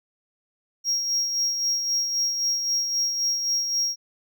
triangle tone with tremolo, 5600 Hz, F8, 4 cents sharp, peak -19 dBFS, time 0.84-3.96 s, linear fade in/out 50 ms, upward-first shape sine, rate 3.8 Hz, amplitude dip 45%, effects none

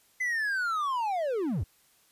triangle linear sweep, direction down, 2043 to 61.74 Hz, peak -25 dBFS, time 0.2-1.64 s, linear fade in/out 10 ms, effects white hiss -64 dBFS RMS until 2.11 s + resampled to 32000 Hz

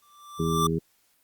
square tone with exponential growth, 1174 Hz, D6, 1 cent flat, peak -21 dBFS, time 0.02-0.67 s, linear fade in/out 5 ms, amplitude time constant 140 ms
harmonic tone, 81.7 Hz, E2, 15 cents flat, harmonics 1 / 2 / 3 / 4 / 5, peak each -36 / -26 / -33 / -33 / -29 dBFS, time 0.39-0.79 s, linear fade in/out 10 ms
effects white hiss -66 dBFS RMS until 1.23 s + Opus 48 kbps

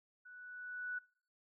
sine tone with level ramp, 1480 Hz, F#6, in tune, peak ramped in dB -53 to -37 dBFS, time 0.25-0.99 s, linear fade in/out 10 ms, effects noise-tail reverb RT60 0.5 s tail -24 dB re dry

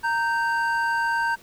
triangle tone pair together, 927 / 1559.6 Hz, A#5 / G6, -10 / -9 cents, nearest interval major sixth, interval 901 cents, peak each -22 dBFS, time 0.03-1.36 s, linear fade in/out 20 ms, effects pink hiss -51 dBFS RMS until 1.42 s

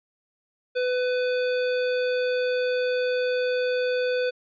square tone, 500 Hz, B4, 21 cents sharp, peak -23 dBFS, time 0.75-4.31 s, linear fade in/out 20 ms, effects resampled to 11025 Hz

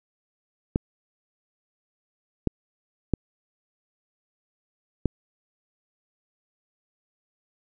clicks, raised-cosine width 3 ms, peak -8 dBFS, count 4, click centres 0.759 / 2.473 / 3.137 / 5.057 s, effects none

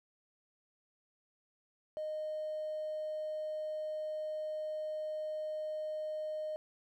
triangle tone with hard clipping, 617 Hz, D#5, 15 cents flat, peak -36 dBFS, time 1.97-6.56 s, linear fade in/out 0 ms, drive 3 dB, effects none

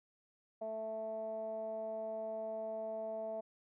15% pulse tone with low-pass filter, 220 Hz, A3, in tune, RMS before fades -41 dBFS, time 0.61-3.41 s, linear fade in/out 10 ms, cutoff 700 Hz, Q 9.8, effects none

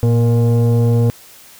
sine tone with frequency modulation, 115.7 Hz, A#2, 13 cents flat, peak -8 dBFS, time 0.03-1.1 s, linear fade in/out 0 ms, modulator 354 Hz, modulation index 0.66, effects tanh soft clip ceiling -8 dBFS + white hiss -42 dBFS RMS until 1.59 s

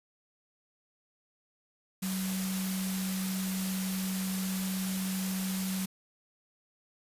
sine tone in noise, 188.8 Hz, F#3, 35 cents sharp, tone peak -31 dBFS, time 2.02-5.86 s, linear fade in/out 10 ms, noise white, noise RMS -38 dBFS, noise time 2.02-5.86 s, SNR +4 dB, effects resampled to 32000 Hz

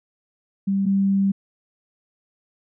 sine tone pair in turn, 196 / 196 Hz, G3 / G3, 0 / 0 cents, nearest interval unison, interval 0 cents, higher neither, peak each -18 / -16 dBFS, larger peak second, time 0.67-0.86 / 0.86-1.32 s, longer second, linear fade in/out 10 ms, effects none

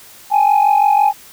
sine tone pair together, 805 / 851 Hz, G5 / G#5, +46 / +42 cents, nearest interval minor second, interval 96 cents, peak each -10 dBFS, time 0.3-1.13 s, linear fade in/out 50 ms, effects tanh soft clip ceiling -6 dBFS + white hiss -41 dBFS RMS until 1.32 s

